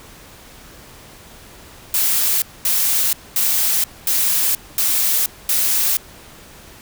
blue noise bursts, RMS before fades -17 dBFS, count 6, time 1.94-5.97 s, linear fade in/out 2 ms, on 480 ms, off 230 ms, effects pink hiss -42 dBFS RMS until 6.81 s

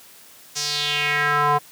square tone with band-pass filter sweep, 146.83 Hz, D3, in tune, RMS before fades -21 dBFS, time 0.55-1.59 s, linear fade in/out 20 ms, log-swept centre 6100 to 890 Hz, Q 3.2, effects white hiss -47 dBFS RMS until 1.71 s + high-pass 80 Hz 12 dB/octave

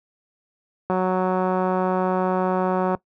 click train, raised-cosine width 1 ms, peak -9 dBFS, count 380, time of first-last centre 0.9-2.949 s, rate 185 Hz, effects noise-tail reverb RT60 0.1 s tail -20 dB re dry + high-pass 80 Hz 12 dB/octave

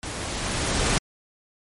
pink noise with level ramp, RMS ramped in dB -33 to -21 dBFS, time 0.03-0.98 s, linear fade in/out 0 ms, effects MP3 48 kbps

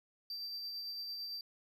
triangle tone with tremolo, 4682 Hz, D8, 6 cents flat, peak -38 dBFS, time 0.3-1.41 s, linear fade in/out 2 ms, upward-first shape sine, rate 8.9 Hz, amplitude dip 25%, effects none

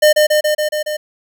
square tone with echo, 606 Hz, D#5, 46 cents flat, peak -7 dBFS, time 0.02-0.13 s, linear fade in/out 10 ms, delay 140 ms, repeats 6, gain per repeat -2 dB, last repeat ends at 0.97 s, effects none

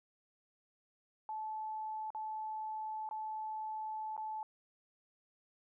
sine tone with dropouts, 868 Hz, A5, 24 cents flat, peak -38 dBFS, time 1.29-4.43 s, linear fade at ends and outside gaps 1 ms, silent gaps 2.104-2.148 / 3.09-3.111 / 4.166-4.177 s, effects none

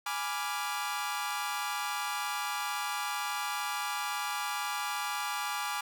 sawtooth chord, G# diminished seventh, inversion none, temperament equal, 830.6 / 987.8 / 1174.7 / 1396.9 Hz, G#5 / B5 / D6 / F6, 0 / 0 / 0 / 0 cents, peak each -33 / -36 / -33 / -36 dBFS, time 0.06-5.81 s, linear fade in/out 5 ms, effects none

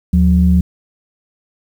sine tone pair together, 76.2 / 180.19 Hz, D#2 / F#3, -36 / -46 cents, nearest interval octave + minor third, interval 1490 cents, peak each -10 dBFS, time 0.13-0.61 s, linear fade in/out 5 ms, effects tanh soft clip ceiling 0 dBFS + 7-bit

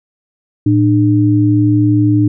sine tone pair together, 112.37 / 300 Hz, A2 / D4, +37 / +37 cents, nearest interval octave + perfect fourth, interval 1700 cents, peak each -11 / -10 dBFS, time 0.66-2.28 s, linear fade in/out 5 ms, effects none

